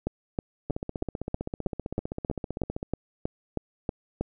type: two click trains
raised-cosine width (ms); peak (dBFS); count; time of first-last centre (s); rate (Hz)
2; -18 / -14; 34 / 14; 0.7-2.829 / 0.07-4.21; 15.5 / 3.14
effects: none